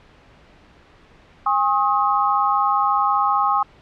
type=tone cluster; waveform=sine; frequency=815 / 1079 / 1264 Hz; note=G#5 / C#6 / D#6; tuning=-33 / -47 / +27 cents; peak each=-20 dBFS; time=1.46-3.63 s; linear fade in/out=5 ms; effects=pink hiss -50 dBFS RMS until 3.81 s + low-pass 3000 Hz 12 dB/octave